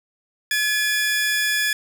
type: tone pair together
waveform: sawtooth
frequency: 1705.5 / 2412 Hz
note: G#6 / D7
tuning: +46 / +46 cents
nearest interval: tritone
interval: 600 cents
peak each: -16 / -24 dBFS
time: 0.51-1.73 s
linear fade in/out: 2 ms
effects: none